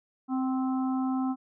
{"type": "harmonic tone with a mistuned harmonic", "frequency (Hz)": 261.6, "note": "C4", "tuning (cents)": 0, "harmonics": [1, 3, 4, 5], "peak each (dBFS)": [-26, -36, -41, -42], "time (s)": [0.28, 1.36], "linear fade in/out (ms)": 50, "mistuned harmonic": 3, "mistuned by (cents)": -25, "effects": []}